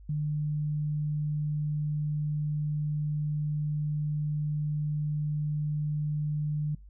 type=tone; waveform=sine; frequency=150 Hz; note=D3; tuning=37 cents sharp; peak=-27 dBFS; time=0.09-6.75 s; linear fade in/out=5 ms; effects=noise-tail reverb RT60 0.2 s tail -25 dB re dry + added 50 Hz sine -47 dBFS peak until 6.89 s